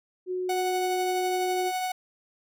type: tone with pitch glide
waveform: sine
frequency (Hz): 366.4 to 364.3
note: F#4 to F#4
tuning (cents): -17 to -27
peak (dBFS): -27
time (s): 0.26-1.72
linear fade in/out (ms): 50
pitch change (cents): -10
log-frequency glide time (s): 0.4-0.88
type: tone with tremolo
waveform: 45% pulse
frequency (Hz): 740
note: F#5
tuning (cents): 0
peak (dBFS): -26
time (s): 0.49-1.92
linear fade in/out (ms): 5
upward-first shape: triangle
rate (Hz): 12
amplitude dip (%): 30
effects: none